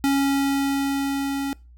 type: tone with level ramp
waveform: square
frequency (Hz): 276.7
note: C#4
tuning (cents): -3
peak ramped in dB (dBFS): -18 to -25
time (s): 0.04-1.53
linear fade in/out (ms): 0
effects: noise-tail reverb RT60 0.3 s tail -23 dB re dry + added 60 Hz sine -45 dBFS peak until 1.77 s